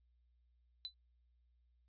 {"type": "tone with exponential decay", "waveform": "sine", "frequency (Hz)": 4000, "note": "B7", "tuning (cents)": 21, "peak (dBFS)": -37, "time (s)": [0.85, 0.94], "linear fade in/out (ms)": 0, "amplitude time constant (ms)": 18, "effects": ["added 60 Hz sine -70 dBFS peak until 1.88 s", "resampled to 11025 Hz"]}